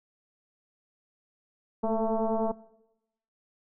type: tone with frequency modulation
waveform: sine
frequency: 227 Hz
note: A#3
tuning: 46 cents flat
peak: -24 dBFS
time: 1.83-2.52 s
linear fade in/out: 10 ms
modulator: 222 Hz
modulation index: 3
effects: noise-tail reverb RT60 0.9 s tail -20 dB re dry